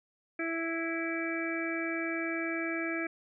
harmonic tone, 330 Hz, E4, 2 cents sharp, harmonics 1 / 2 / 4 / 5 / 6 / 7, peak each -34 / -40 / -43 / -39 / -43 / -37 dBFS, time 0.39-3.07 s, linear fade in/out 5 ms, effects none

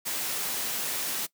white noise, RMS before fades -31 dBFS, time 0.05-1.27 s, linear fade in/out 20 ms, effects noise-tail reverb RT60 0.1 s tail -20 dB re dry + high-pass 150 Hz 12 dB/octave

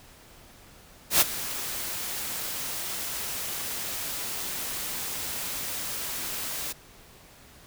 white noise with ADSR envelope, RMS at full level -17 dBFS, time 1.1-6.73 s, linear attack 110 ms, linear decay 22 ms, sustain -16 dB, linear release 14 ms, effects pink hiss -52 dBFS RMS until 7.66 s

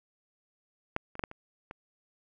clicks, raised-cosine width 0.5 ms, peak -14 / -30 / -18 / -17 / -29 / -26 dBFS, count 6, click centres 0.964 / 1.154 / 1.194 / 1.238 / 1.314 / 1.711 s, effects none

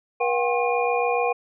sine tone cluster, 482.5 / 721 / 788 / 1073 / 2431 Hz, B4 / F#5 / G5 / C6 / D#7, -40 / -45 / +9 / +43 / -41 cents, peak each -23 / -26 / -27 / -29 / -29 dBFS, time 0.2-1.33 s, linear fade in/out 10 ms, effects none

